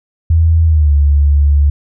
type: tone with pitch glide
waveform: sine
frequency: 81.7 to 71.95 Hz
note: E2 to D2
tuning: -15 to -35 cents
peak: -6 dBFS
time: 0.3-1.7 s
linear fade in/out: 5 ms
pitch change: -220 cents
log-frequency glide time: 0.65-0.93 s
effects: none